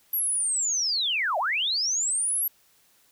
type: linear two-way sweep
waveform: sine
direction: down then up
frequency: 11840 to 587.3 to 11840 Hz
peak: -23 dBFS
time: 0.13-2.48 s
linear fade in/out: 5 ms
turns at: 1.38 s
effects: white hiss -62 dBFS RMS until 3.11 s